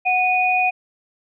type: tone pair together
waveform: sine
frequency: 735.8 / 2472 Hz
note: F#5 / D#7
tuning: -10 / -12 cents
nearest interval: octave + major sixth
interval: 2098 cents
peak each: -18 dBFS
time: 0.05-0.71 s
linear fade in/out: 20 ms
effects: none